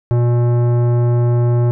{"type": "tone with tanh clipping", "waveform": "sine", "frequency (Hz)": 120.2, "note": "B2", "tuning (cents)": -46, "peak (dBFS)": -13, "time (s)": [0.11, 1.71], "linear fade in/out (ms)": 0, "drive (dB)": 15, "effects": []}